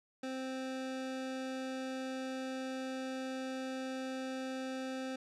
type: tone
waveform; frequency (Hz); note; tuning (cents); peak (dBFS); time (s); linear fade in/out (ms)
25% pulse; 261.6; C4; 0; -34; 0.23-5.16; 5
effects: low-pass 7000 Hz 12 dB/octave + 12-bit